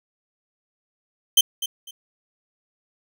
sawtooth tone with echo, 3117 Hz, G7, 11 cents flat, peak -8 dBFS, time 1.37-1.41 s, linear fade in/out 5 ms, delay 250 ms, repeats 2, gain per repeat -13 dB, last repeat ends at 1.91 s, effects none

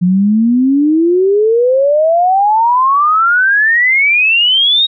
sine exponential sweep, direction up, 174.61 to 3800 Hz, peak -7 dBFS, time 0.01-4.87 s, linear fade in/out 20 ms, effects none

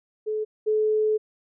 sine tone pair in turn, 430.3 / 430.3 Hz, A4 / A4, -39 / -39 cents, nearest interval unison, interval 0 cents, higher neither, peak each -24 / -19 dBFS, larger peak second, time 0.26-0.45 / 0.66-1.18 s, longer second, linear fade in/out 20 ms, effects none

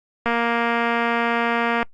click train, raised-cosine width 0.5 ms, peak -7 dBFS, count 368, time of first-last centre 0.26-1.828 s, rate 234 Hz, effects noise-tail reverb RT60 0.1 s tail -24 dB re dry + Opus 48 kbps

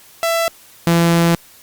sawtooth tone pair in turn, 666 / 168.92 Hz, E5 / E3, +18 / +43 cents, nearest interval 2 octaves, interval 2375 cents, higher first, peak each -11 / -7 dBFS, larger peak second, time 0.23-0.48 / 0.87-1.35 s, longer second, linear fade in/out 0 ms, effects white hiss -45 dBFS RMS until 1.62 s + Opus 48 kbps

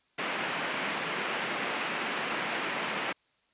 white band-pass noise, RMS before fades -33 dBFS, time 0.18-3.13 s, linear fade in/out 10 ms, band 170 to 2700 Hz, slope 24 dB/octave, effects white hiss -70 dBFS RMS until 3.53 s + resampled to 8000 Hz

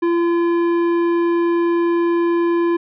sine tone with tanh clipping, 341.2 Hz, F4, 40 cents flat, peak -16 dBFS, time 0.02-2.77 s, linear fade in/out 10 ms, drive 12 dB, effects none

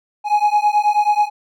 triangle beating tone pair, 830.6 / 839.9 Hz, G#5 / G#5, 0 / +19 cents, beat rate 9.3 Hz, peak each -14 dBFS, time 0.24-1.3 s, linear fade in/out 50 ms, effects none

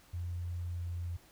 sine tone with pitch glide, 87.31 to 86.76 Hz, F2 to F2, 0 to -11 cents, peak -35 dBFS, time 0.13-1.17 s, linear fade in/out 10 ms, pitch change -11 cents, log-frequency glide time 0.73-0.88 s, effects pink hiss -62 dBFS RMS until 1.31 s

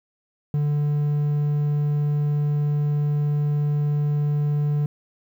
triangle tone, 147.2 Hz, D3, 4 cents sharp, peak -17 dBFS, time 0.54-4.86 s, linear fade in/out 2 ms, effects 9-bit

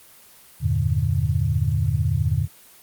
sine chord, E half-diminished seventh, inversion none, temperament equal, 82.41 / 98 / 116.54 / 146.83 Hz, E2 / G2 / Bb2 / D3, 0 / 0 / 0 / 0 cents, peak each -24 dBFS, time 0.6-2.48 s, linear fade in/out 50 ms, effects white hiss -49 dBFS RMS until 2.82 s + Opus 24 kbps

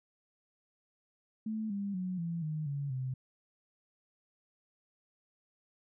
sine tone with pitch steps, 218.3 / 200.2 / 183.57 / 168.33 / 154.36 / 141.55 / 129.8 Hz, A3 / G3 / F#3 / E3 / D#3 / C#3 / C3, -13 / +37 / -13 / +37 / -13 / +37 / -13 cents, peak -33 dBFS, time 1.46-3.14 s, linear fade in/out 5 ms, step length 240 ms, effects none

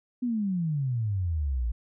sine exponential sweep, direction down, 254.1 to 55 Hz, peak -25 dBFS, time 0.22-1.72 s, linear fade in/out 10 ms, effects none

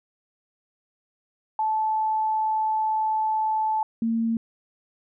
sine tone pair in turn, 871 / 227.9 Hz, A5 / A#3, -18 / -39 cents, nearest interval octave + major seventh, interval 2321 cents, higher first, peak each -21 dBFS, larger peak neither, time 1.59-3.83 / 4.02-4.37 s, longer first, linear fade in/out 2 ms, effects none

